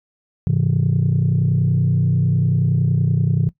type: chord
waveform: sine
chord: Ab augmented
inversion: none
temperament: equal with one note detuned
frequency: 103.83 / 134.18 / 164.81 Hz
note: Ab2 / C3 / E3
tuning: 0 / +44 / 0 cents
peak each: -19 / -16 / -18 dBFS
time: 0.47-3.49 s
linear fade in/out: 0 ms
effects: noise-tail reverb RT60 0.1 s tail -17 dB re dry + tanh soft clip ceiling -9 dBFS